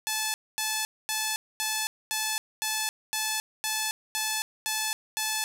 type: tone bursts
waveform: 5% pulse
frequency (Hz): 868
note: A5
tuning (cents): -24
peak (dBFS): -15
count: 11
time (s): 0.07-5.44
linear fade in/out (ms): 0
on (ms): 270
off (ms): 240
effects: none